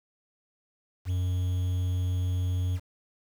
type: tone with quantisation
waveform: triangle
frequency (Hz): 90.7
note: F#2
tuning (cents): -34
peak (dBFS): -23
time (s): 1.05-2.8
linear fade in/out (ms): 50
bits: 8
effects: none